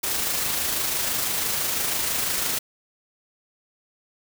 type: noise with amplitude modulation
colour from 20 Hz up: white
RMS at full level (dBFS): -24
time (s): 0.03-2.59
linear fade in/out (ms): 10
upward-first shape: sine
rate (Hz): 26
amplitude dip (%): 30
effects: none